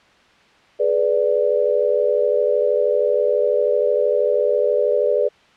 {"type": "chord", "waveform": "sine", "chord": "G# diminished", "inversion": "none", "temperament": "equal with one note detuned", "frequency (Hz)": [421.3, 493.9, 587.3], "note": ["G#4", "B4", "D5"], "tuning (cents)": [25, 0, 0], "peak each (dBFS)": [-20, -19, -19], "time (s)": [0.79, 5.29], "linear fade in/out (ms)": 20, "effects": ["white hiss -52 dBFS RMS until 5.56 s", "low-pass 3000 Hz 12 dB/octave"]}